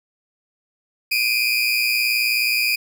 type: tone pair together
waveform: 30% pulse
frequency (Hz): 2381 / 2500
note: D7 / D#7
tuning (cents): +23 / +8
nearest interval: minor second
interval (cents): 85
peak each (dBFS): -18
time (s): 1.11-2.76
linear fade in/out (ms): 10
effects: none